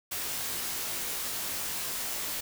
white noise with comb filter, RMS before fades -34 dBFS, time 0.11-2.41 s, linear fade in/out 10 ms, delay 19 ms, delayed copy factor -0.8, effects none

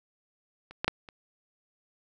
clicks, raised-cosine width 0.3 ms, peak -30 / -12 / -8 / -29 dBFS, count 4, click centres 0.71 / 0.845 / 0.88 / 1.088 s, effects none

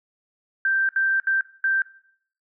sine tone bursts at uneven times, 1568 Hz, G6, in tune, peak -18 dBFS, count 4, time 0.65-0.89 / 0.96-1.2 / 1.27-1.41 / 1.64-1.82 s, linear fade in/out 2 ms, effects noise-tail reverb RT60 0.6 s tail -18 dB re dry

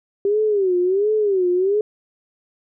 sine tone with vibrato, 392 Hz, G4, in tune, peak -15 dBFS, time 0.25-1.81 s, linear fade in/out 2 ms, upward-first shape sine, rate 1.4 Hz, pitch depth 170 cents each way, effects none

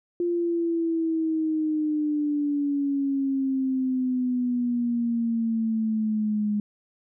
sine exponential sweep, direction down, 349.2 to 207.3 Hz, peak -22 dBFS, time 0.2-6.6 s, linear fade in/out 2 ms, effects none

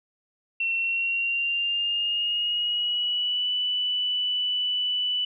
sine tone with pitch glide, 2713 to 2976 Hz, E7 to F#7, +49 to +9 cents, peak -23 dBFS, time 0.6-5.25 s, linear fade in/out 5 ms, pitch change +160 cents, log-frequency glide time 0.77-3.51 s, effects none

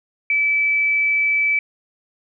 sine tone, 2307 Hz, D7, 31 cents flat, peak -15 dBFS, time 0.3-1.59 s, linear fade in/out 2 ms, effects none

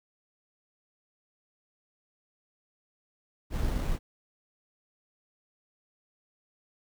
brown noise with sample-and-hold, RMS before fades -29 dBFS, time 3.5-3.99 s, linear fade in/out 50 ms, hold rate 4900 Hz, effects none

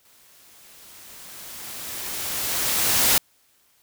white noise with exponential growth, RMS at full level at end -17 dBFS, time 0.05-3.18 s, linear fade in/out 2 ms, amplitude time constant 680 ms, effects white hiss -62 dBFS RMS until 3.82 s

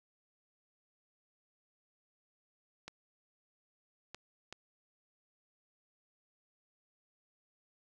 clicks, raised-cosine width 0.2 ms, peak -27 dBFS, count 3, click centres 2.88 / 4.146 / 4.526 s, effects none

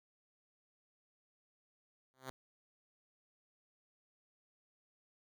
5% pulse tone with exponential growth, 130.81 Hz, C3, in tune, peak -29 dBFS, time 2.14-2.3 s, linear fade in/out 0 ms, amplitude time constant 33 ms, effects none

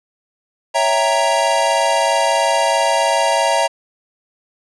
square chord, C# diminished seventh, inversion none, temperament equal with one note detuned, 556.3 / 659.3 / 784 / 932.3 Hz, C#5 / E5 / G5 / Bb5, +6 / 0 / 0 / 0 cents, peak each -21 / -19 / -23 / -18 dBFS, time 0.74-3.68 s, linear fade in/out 20 ms, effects resampled to 24000 Hz

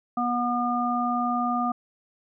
harmonic tone, 242.3 Hz, B3, 33 cents flat, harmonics 1 / 3 / 5, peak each -27 / -27 / -27 dBFS, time 0.17-1.72 s, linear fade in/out 5 ms, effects none

